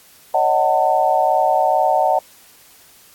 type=chord; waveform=sine; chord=D# half-diminished seventh; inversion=third; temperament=just; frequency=560 / 622.3 / 746.7 / 896 Hz; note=C#5 / D#5 / F#5 / A5; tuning=+18 / 0 / +16 / +31 cents; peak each=-22 / -19 / -16 / -19 dBFS; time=0.34-2.19 s; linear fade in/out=5 ms; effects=white hiss -48 dBFS RMS until 3.14 s + AAC 64 kbps